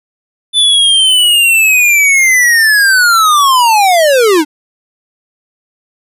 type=linear sweep; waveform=square; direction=down; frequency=3520 to 285 Hz; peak=-6 dBFS; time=0.53-4.45 s; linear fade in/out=50 ms; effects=resampled to 32000 Hz